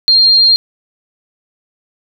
sine tone, 4203 Hz, C8, 7 cents sharp, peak -5 dBFS, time 0.08-0.56 s, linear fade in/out 0 ms, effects none

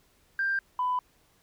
sine tone pair in turn, 1585 / 998.5 Hz, G6 / B5, +19 / +19 cents, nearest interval minor sixth, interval 800 cents, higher first, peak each -24 dBFS, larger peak neither, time 0.39-0.59 / 0.79-0.99 s, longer neither, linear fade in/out 2 ms, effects tanh soft clip ceiling -20 dBFS + pink hiss -65 dBFS RMS until 1.42 s

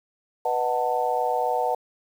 sine chord, B dominant seventh, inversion none, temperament just, 493.9 / 617.4 / 740.8 / 889 Hz, B4 / D#5 / F#5 / A5, 0 / -14 / +2 / +18 cents, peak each -27 / -30 / -25 / -27 dBFS, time 0.45-1.75 s, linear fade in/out 5 ms, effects 8-bit

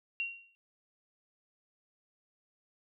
sine tone with exponential decay, 2751 Hz, F7, 27 cents flat, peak -29 dBFS, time 0.2-0.55 s, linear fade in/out 0 ms, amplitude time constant 75 ms, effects none

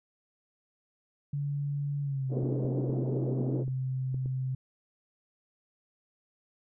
sine tone with pitch glide, 143 to 130.38 Hz, D3 to C3, -46 to -6 cents, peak -29 dBFS, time 1.33-4.55 s, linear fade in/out 5 ms, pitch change -160 cents, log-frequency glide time 2.02-2.3 s
pink band-pass noise, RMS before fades -34 dBFS, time 2.29-3.65 s, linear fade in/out 50 ms, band 240 to 440 Hz, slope 24 dB/octave
clicks, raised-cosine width 3 ms, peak -29 dBFS, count 6, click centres 2.434 / 2.649 / 2.895 / 3.68 / 4.144 / 4.259 s
effects none

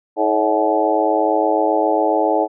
harmonic tone with a mistuned harmonic, 107.1 Hz, A2, 46 cents flat, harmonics 3 / 4 / 5 / 6 / 7 / 8, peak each -21 / -21 / -21 / -21 / -21 / -21 dBFS, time 0.16-2.48 s, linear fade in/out 50 ms, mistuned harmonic 5, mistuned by +61 cents, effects none

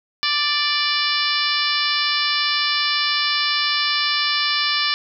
harmonic tone, 587.3 Hz, D5, in tune, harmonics 2 / 3 / 4 / 5 / 6 / 7 / 8 / 9, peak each -26 / -26 / -26 / -26 / -26 / -26 / -26 / -26 dBFS, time 0.23-4.94 s, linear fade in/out 0 ms, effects none

